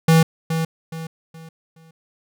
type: tone with echo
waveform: square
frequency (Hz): 162.4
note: E3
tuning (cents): -26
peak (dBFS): -11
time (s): 0.08-0.23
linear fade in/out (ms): 5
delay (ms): 420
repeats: 4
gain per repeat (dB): -9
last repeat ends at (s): 1.91
effects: none